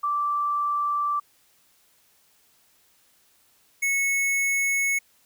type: tone pair in turn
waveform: sine / square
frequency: 1169 / 2200 Hz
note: D6 / C#7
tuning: -8 / -14 cents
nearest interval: major seventh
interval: 1094 cents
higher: second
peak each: -22 dBFS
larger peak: neither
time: 0.03-1.2 / 3.82-4.99 s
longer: neither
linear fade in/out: 10 ms
effects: white hiss -62 dBFS RMS until 5.25 s